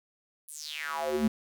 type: tone with high-pass filter sweep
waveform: square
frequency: 75.8 Hz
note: D#2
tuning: 45 cents flat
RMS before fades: -32 dBFS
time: 0.48-1.28 s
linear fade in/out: 5 ms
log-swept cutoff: 11000 to 190 Hz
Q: 5.9
effects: none